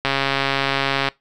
click train, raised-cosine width 0.3 ms, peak -3 dBFS, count 143, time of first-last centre 0.05-1.086 s, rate 137 Hz, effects noise-tail reverb RT60 0.2 s tail -23 dB re dry

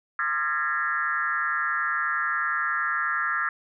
sine tone with frequency modulation, 1515 Hz, F#6, 40 cents sharp, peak -23 dBFS, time 0.19-3.49 s, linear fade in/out 2 ms, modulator 151 Hz, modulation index 2.2, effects none

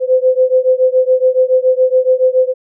sine beating tone pair, 510 / 517.1 Hz, C5 / C5, -44 / -20 cents, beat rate 7.1 Hz, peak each -11 / -12 dBFS, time 0-2.54 s, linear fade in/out 50 ms, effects none

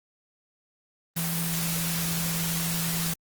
sine tone in noise, 167.1 Hz, E3, 24 cents sharp, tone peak -29 dBFS, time 1.16-3.14 s, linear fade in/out 10 ms, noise white, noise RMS -30 dBFS, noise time 1.16-3.14 s, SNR -2 dB, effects Opus 24 kbps

